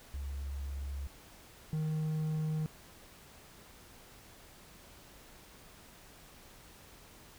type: tone pair in turn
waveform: sine / triangle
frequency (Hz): 69.4 / 155.8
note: C#2 / D#3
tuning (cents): +3 / +3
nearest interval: octave + major second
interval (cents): 1400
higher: second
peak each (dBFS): -36 / -29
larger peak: second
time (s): 0.14-1.07 / 1.73-2.66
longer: neither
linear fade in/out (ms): 0
effects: pink hiss -56 dBFS RMS until 7.38 s